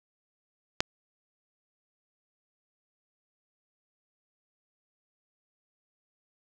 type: click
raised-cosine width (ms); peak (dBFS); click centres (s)
0.2; -6; 0.805
effects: none